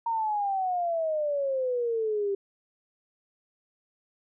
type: exponential sweep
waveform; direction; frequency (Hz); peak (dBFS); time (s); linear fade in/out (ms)
sine; down; 932.3 to 392; -25; 0.06-2.35; 5
effects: none